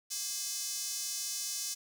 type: tone with high-pass filter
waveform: square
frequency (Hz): 233.1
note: A#3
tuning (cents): 0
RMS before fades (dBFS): -37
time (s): 0.1-1.75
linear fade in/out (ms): 20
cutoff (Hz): 5900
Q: 2.1
effects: 10-bit